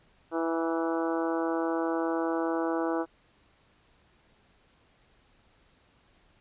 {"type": "harmonic tone with a mistuned harmonic", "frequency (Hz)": 164.81, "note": "E3", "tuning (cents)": 0, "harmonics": [2, 3, 4, 5, 6, 7, 8, 9], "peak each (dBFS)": [-29, -33, -35, -37, -39, -40, -41, -42], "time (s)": [0.31, 3.06], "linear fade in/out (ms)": 50, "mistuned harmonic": 6, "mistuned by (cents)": -27, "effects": ["pink hiss -64 dBFS RMS until 6.4 s", "resampled to 8000 Hz"]}